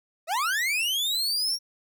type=linear sweep; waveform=40% pulse; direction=up; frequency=598 to 5640 Hz; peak=-23 dBFS; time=0.27-1.59 s; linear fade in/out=50 ms; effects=none